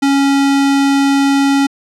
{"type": "tone", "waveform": "square", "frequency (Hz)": 277.2, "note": "C#4", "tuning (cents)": 0, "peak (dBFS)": -10, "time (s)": [0.02, 1.67], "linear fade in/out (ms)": 10, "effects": ["low-pass 8000 Hz 12 dB/octave"]}